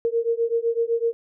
sine beating tone pair, 459.4 / 467.3 Hz, A#4 / A#4, -25 / +4 cents, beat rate 7.9 Hz, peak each -23 dBFS, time 0.05-1.13 s, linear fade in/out 0 ms, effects none

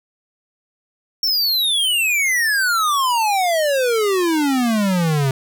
square exponential sweep, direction down, 5510 to 130.81 Hz, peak -16 dBFS, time 1.23-5.31 s, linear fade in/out 2 ms, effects none

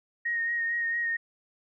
sine tone with vibrato, 1864.7 Hz, A#6, in tune, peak -26 dBFS, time 0.25-1.17 s, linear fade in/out 10 ms, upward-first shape sine, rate 4.4 Hz, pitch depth 23 cents each way, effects none

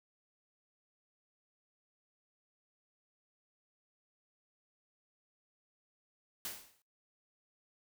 white noise with exponential decay, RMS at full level -38 dBFS, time 6.45-6.82 s, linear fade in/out 1 ms, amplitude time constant 79 ms, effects noise-tail reverb RT60 0.3 s tail -24 dB re dry

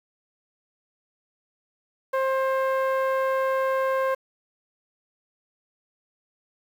sawtooth tone with low-pass filter, 530 Hz, C5, 22 cents sharp, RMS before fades -24 dBFS, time 2.13-4.15 s, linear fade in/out 10 ms, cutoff 1400 Hz, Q 1.2, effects 8-bit

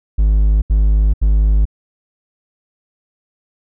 triangle tone bursts, 51.91 Hz, G#1, in tune, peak -7 dBFS, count 3, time 0.18-1.654 s, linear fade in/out 10 ms, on 440 ms, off 77 ms, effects none

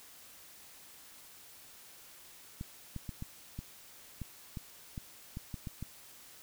clicks, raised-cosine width 5 ms, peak -27 dBFS, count 12, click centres 2.611 / 2.963 / 3.092 / 3.224 / 3.59 / 4.217 / 4.572 / 4.978 / 5.371 / 5.542 / 5.672 / 5.826 s, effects white hiss -55 dBFS RMS until 6.42 s

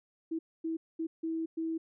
sine tone bursts at uneven times, 325.1 Hz, E4, 24 cents flat, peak -31 dBFS, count 5, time 0.31-0.39 / 0.64-0.77 / 0.99-1.07 / 1.23-1.46 / 1.57-1.78 s, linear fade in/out 10 ms, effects none

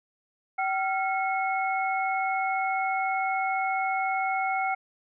sine tone cluster, 767 / 1382 / 2184 Hz, G5 / F6 / C#7, -38 / -19 / -26 cents, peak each -26 / -33 / -31 dBFS, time 0.58-4.75 s, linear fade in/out 10 ms, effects none

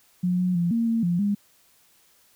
sine tone with pitch steps, 179.5 / 181.4 / 172.3 / 230.7 / 228.1 / 173.9 / 203.4 Hz, F3 / F#3 / F3 / A#3 / A#3 / F3 / G#3, +48 / -34 / -23 / -18 / -37 / -7 / -36 cents, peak -20 dBFS, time 0.23-1.35 s, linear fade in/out 10 ms, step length 160 ms, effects white hiss -60 dBFS RMS until 2.35 s

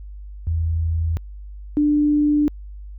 sine tone pair in turn, 81.9 / 295.9 Hz, E2 / D4, -11 / +13 cents, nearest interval octave + minor seventh, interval 2224 cents, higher second, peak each -18 / -14 dBFS, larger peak second, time 0.47-1.17 / 1.77-2.48 s, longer second, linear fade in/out 0 ms, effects added 50 Hz sine -33 dBFS peak until 2.98 s

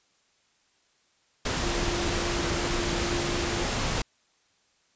sine tone in noise, 346.9 Hz, F4, 12 cents flat, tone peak -32 dBFS, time 1.63-3.63 s, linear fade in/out 5 ms, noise pink, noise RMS -28 dBFS, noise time 1.45-4.02 s, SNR -7 dB, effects white hiss -67 dBFS RMS until 4.95 s + resampled to 16000 Hz

